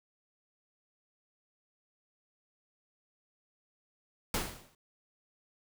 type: noise with exponential decay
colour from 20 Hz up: pink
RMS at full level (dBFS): -29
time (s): 4.34-4.75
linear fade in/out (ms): 2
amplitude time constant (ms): 88
effects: none